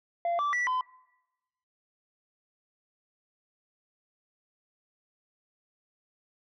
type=tone with pitch steps; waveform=sine; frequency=688 / 1163 / 1957 / 1017 Hz; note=F5 / D6 / B6 / C6; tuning=-26 / -17 / -16 / -50 cents; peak=-23 dBFS; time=0.25-0.81 s; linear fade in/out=2 ms; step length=140 ms; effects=noise-tail reverb RT60 1.0 s tail -25 dB re dry + tanh soft clip ceiling -25 dBFS